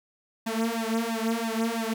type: tone with flanger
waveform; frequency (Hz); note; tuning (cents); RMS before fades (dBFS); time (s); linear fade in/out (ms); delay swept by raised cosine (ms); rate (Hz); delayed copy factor
sawtooth; 226.8; A#3; -47; -28; 0.46-1.94; 10; 1.1 to 4.3; 3; +1
effects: none